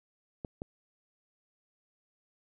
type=clicks; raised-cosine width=2 ms; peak=-24 dBFS; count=2; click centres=0.448 / 0.619 s; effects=none